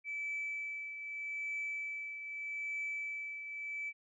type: tone with tremolo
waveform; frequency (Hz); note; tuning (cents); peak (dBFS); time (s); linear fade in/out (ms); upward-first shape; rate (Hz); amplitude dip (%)
sine; 2309; D7; -30; -34; 0.04-3.93; 50; triangle; 0.81; 60
effects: tanh soft clip ceiling -32 dBFS